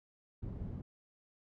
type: low-pass noise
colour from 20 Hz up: white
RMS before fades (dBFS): -42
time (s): 0.42-0.82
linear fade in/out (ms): 10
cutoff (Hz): 140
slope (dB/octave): 12
effects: none